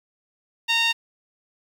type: tone with band-pass filter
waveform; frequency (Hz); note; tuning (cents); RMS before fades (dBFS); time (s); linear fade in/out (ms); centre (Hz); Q
sawtooth; 921; A#5; -21; -21; 0.68-0.93; 20; 3200; 3.3
effects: 8-bit